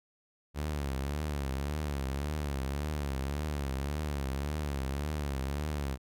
sawtooth tone with vibrato, 71.2 Hz, C#2, 47 cents sharp, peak -28 dBFS, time 0.54-5.98 s, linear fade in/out 50 ms, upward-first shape triangle, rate 1.8 Hz, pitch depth 140 cents each way, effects none

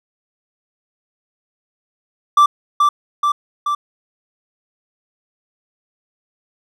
triangle tone with echo, 1171 Hz, D6, 5 cents flat, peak -5 dBFS, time 2.37-2.46 s, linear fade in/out 5 ms, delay 430 ms, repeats 3, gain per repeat -3 dB, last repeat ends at 3.75 s, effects none

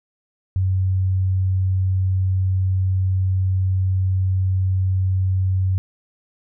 sine tone, 94 Hz, F#2, 28 cents sharp, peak -16 dBFS, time 0.56-5.78 s, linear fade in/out 0 ms, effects none

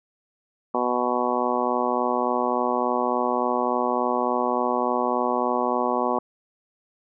harmonic tone, 123.47 Hz, B2, in tune, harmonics 2 / 3 / 4 / 5 / 6 / 7 / 8 / 9, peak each -29 / -29 / -29 / -29 / -29 / -29 / -29 / -29 dBFS, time 0.74-6.19 s, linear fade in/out 5 ms, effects none

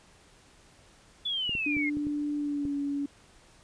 sine exponential sweep, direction down, 3474 to 2093 Hz, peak -28 dBFS, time 1.25-1.9 s, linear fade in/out 10 ms
clicks, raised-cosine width 3 ms, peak -26 dBFS, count 6, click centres 1.494 / 1.552 / 1.768 / 1.97 / 2.069 / 2.653 s
sine tone with pitch glide, 293.7 to 283.7 Hz, D4 to C#4, 0 to +40 cents, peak -28 dBFS, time 1.66-3.06 s, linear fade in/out 5 ms, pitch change -60 cents, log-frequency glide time 2.36-2.75 s
effects pink hiss -58 dBFS RMS until 3.63 s + resampled to 22050 Hz

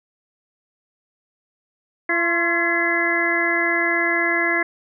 harmonic tone with a mistuned harmonic, 339.5 Hz, F4, 49 cents flat, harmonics 1 / 2 / 3 / 4 / 5 / 6, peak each -25 / -27 / -29 / -31 / -22 / -21 dBFS, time 2.09-4.63 s, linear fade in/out 5 ms, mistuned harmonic 3, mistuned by +66 cents, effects none

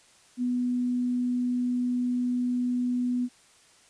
sine tone, 246.9 Hz, B3, in tune, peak -24 dBFS, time 0.37-3.29 s, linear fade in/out 50 ms, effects white hiss -58 dBFS RMS until 3.89 s + resampled to 22050 Hz

